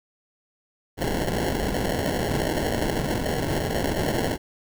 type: noise with sample-and-hold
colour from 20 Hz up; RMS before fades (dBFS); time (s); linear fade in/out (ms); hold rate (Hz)
white; -25; 0.97-4.38; 50; 1225
effects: none